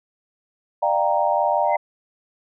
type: chord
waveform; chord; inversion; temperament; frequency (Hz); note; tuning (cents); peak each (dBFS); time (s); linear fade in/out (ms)
sine; G minor seventh; second; equal with one note detuned; 596.9 / 698.5 / 784 / 932.3; D5 / F5 / G5 / Bb5; +28 / 0 / 0 / 0; -22 / -23 / -23 / -22; 0.82-1.77; 10
type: tone with exponential growth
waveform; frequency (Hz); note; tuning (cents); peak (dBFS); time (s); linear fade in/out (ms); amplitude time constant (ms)
sine; 2059; C7; -28; -23; 1.64-1.76; 5; 25
effects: none